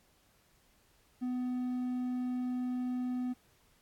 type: tone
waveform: triangle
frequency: 250 Hz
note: B3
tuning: 21 cents sharp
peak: -30 dBFS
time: 1.21-3.34 s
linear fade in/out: 20 ms
effects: pink hiss -68 dBFS RMS until 3.81 s + AAC 64 kbps